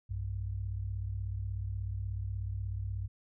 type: tone pair together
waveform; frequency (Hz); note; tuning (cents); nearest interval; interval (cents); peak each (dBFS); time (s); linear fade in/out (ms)
sine; 61.51 / 98; B1 / G2; -6 / 0; minor sixth; 806; -38 / -35; 0.09-3.08; 20
effects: none